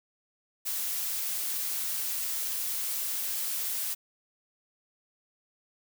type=noise; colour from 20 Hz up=blue; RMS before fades=-32 dBFS; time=0.65-3.95 s; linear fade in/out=20 ms; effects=none